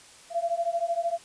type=beating tone pair; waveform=sine; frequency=674 / 687 Hz; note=E5 / F5; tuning=+38 / -29 cents; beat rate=13 Hz; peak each=-28 dBFS; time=0.3-1.19 s; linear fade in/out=50 ms; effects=white hiss -51 dBFS RMS until 1.24 s + resampled to 22050 Hz